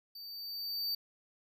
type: tone with level ramp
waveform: square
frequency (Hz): 4609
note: D8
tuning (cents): -33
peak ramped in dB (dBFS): -46 to -32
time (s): 0.15-0.95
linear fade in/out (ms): 5
effects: none